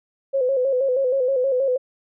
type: tone with vibrato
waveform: sine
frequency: 523.3 Hz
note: C5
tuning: in tune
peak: -17 dBFS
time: 0.33-1.78 s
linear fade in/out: 20 ms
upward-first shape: square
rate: 6.3 Hz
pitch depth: 68 cents each way
effects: none